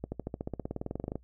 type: accelerating click train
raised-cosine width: 2 ms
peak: -21 dBFS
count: 21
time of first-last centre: 0.04-1.156 s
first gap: 80 ms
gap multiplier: 0.96
effects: noise-tail reverb RT60 0.1 s tail -23 dB re dry + added 60 Hz sine -56 dBFS peak until 1.23 s